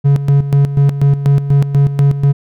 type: tone with tremolo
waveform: triangle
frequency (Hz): 140.8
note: C#3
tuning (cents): +27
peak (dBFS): -4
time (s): 0.04-2.33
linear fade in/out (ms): 20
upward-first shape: square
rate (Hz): 4.1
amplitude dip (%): 70
effects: none